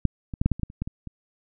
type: clicks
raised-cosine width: 5 ms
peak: -6 / -20 / -10 / -7 / -9 / -23 / -12 / -30 / -15 / -20 / -23 dBFS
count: 11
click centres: 0.053 / 0.338 / 0.415 / 0.46 / 0.517 / 0.596 / 0.633 / 0.701 / 0.82 / 0.875 / 1.073 s
effects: none